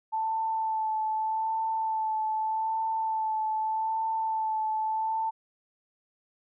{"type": "tone with vibrato", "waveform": "sine", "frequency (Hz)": 880, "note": "A5", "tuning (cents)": 0, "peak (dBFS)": -26, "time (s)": [0.12, 5.31], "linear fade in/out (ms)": 20, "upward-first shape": "sine", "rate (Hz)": 0.82, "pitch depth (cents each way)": 19, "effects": []}